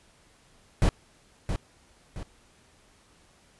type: noise with echo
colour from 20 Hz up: brown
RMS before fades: -20 dBFS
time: 0.82-0.89 s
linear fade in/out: 0 ms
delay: 670 ms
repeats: 2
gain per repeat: -8 dB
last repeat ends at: 2.23 s
effects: pink hiss -60 dBFS RMS until 3.59 s + resampled to 24000 Hz